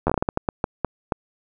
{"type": "slowing click train", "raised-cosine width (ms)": 1, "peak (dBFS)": -6, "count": 13, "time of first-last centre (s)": [0.07, 1.122], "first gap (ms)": 11, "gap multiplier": 1.34, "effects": []}